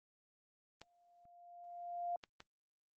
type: clicks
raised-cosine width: 0.2 ms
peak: -33 dBFS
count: 3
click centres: 0.816 / 2.238 / 2.404 s
type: tone with exponential growth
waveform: sine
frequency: 698.5 Hz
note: F5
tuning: in tune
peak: -35 dBFS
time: 0.82-2.16 s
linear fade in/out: 2 ms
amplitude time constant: 290 ms
effects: Opus 24 kbps